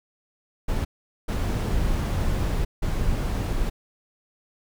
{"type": "noise bursts at uneven times", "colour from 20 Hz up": "brown", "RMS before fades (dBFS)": -24, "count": 3, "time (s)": [[0.68, 0.85], [1.28, 2.65], [2.82, 3.7]], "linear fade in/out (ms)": 10, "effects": []}